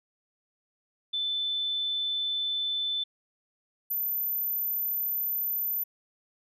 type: tone pair in turn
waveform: sine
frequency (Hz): 3520 / 13967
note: A7 / A9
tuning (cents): 0 / -14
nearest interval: 2 octaves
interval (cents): 2386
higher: second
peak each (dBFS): -27 / -27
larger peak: neither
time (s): 1.13-3.04 / 3.9-5.84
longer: second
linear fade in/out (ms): 10
effects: none